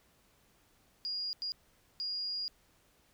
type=tone bursts at uneven times; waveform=sine; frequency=4853 Hz; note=D#8; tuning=44 cents flat; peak=-34 dBFS; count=3; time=1.05-1.33 / 1.42-1.52 / 2-2.48 s; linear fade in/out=0 ms; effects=pink hiss -68 dBFS RMS until 3.13 s